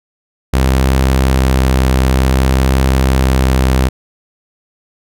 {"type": "tone with vibrato", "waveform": "sawtooth", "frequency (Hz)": 65.41, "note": "C2", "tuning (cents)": 0, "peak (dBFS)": -5, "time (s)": [0.53, 3.89], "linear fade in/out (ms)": 10, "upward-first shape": "triangle", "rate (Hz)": 0.55, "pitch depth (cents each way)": 14, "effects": []}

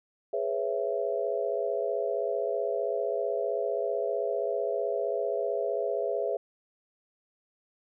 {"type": "chord", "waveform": "sine", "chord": "C# minor seventh", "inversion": "second", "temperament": "just", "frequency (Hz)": [415.8, 498.9, 554.4, 665.2], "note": ["G#4", "B4", "C#5", "E5"], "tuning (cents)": [2, 17, 0, 16], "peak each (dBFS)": [-32, -33, -33, -32], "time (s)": [0.33, 6.37], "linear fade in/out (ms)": 5, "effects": []}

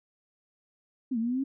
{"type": "exponential two-way sweep", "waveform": "sine", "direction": "down then up", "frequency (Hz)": [277.2, 220, 277.2], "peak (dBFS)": -26, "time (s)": [1.11, 1.44], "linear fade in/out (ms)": 10, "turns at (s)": 1.18, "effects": []}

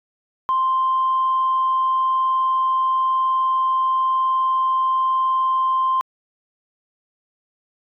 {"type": "tone", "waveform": "sine", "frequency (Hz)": 1046.5, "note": "C6", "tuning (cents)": 0, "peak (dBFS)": -15, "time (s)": [0.49, 6.01], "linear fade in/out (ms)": 0, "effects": ["tanh soft clip ceiling -12 dBFS"]}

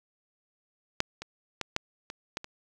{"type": "clicks", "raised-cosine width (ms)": 0.2, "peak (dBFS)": [-7, -21, -14, -10, -21, -15, -23], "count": 7, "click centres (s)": [1.004, 1.22, 1.613, 1.764, 2.101, 2.371, 2.444], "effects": []}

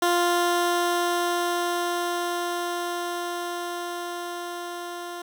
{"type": "tone with level ramp", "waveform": "15% pulse", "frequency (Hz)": 349.2, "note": "F4", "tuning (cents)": 0, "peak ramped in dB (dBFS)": [-13, -27], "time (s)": [0.02, 5.22], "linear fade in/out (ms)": 5, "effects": []}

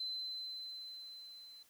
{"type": "tone with level ramp", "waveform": "sine", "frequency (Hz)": 4058, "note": "B7", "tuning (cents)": 46, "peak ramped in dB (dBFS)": [-37, -53], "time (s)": [0, 1.63], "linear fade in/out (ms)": 5, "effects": ["white hiss -68 dBFS RMS until 1.69 s"]}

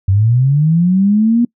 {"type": "linear sweep", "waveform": "sine", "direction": "up", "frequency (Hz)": [92.5, 241.8], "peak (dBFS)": -8, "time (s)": [0.08, 1.45], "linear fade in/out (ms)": 5, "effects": ["noise-tail reverb RT60 0.1 s tail -25 dB re dry"]}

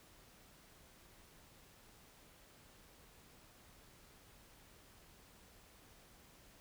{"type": "silence", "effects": ["pink hiss -63 dBFS RMS until 6.6 s"]}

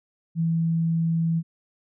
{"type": "tone", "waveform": "sine", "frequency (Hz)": 164.81, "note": "E3", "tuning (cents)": 0, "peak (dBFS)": -20, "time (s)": [0.35, 1.43], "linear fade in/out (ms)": 50, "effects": []}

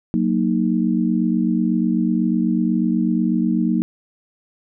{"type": "chord", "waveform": "sine", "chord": "D# minor", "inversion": "first", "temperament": "equal", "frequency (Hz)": [185, 233.1, 311.1], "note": ["F#3", "A#3", "D#4"], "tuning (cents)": [0, 0, 0], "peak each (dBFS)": [-20, -19, -22], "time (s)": [0.14, 3.82], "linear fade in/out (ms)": 0, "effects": []}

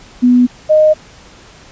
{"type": "tone pair in turn", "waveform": "sine", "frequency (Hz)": [246.9, 617.5], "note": ["B3", "D#5"], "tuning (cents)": [0, -13], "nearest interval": "octave + major third", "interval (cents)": 1587, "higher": "second", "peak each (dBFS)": -5, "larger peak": "neither", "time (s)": [[0.22, 0.47], [0.69, 0.94]], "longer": "neither", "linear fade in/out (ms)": 20, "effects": ["pink hiss -40 dBFS RMS until 1.71 s", "resampled to 16000 Hz"]}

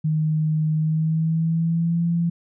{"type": "tone with pitch glide", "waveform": "sine", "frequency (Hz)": [155.56, 169.64], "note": ["D#3", "E3"], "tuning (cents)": [0, 50], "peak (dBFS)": -18, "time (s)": [0.04, 2.3], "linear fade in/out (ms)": 10, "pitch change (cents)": 150, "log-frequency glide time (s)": [0.75, 2.04], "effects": []}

